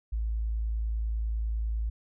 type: tone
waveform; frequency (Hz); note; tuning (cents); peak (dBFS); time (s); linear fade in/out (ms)
sine; 55; A1; 0; -27; 0.12-1.9; 10
effects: none